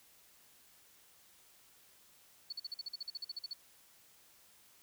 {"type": "tone bursts", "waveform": "sine", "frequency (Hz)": 4435, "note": "C#8", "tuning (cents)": 0, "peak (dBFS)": -38, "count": 15, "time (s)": [2.5, 3.534], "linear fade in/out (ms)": 5, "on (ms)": 26, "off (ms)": 46, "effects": ["white hiss -64 dBFS RMS until 4.82 s"]}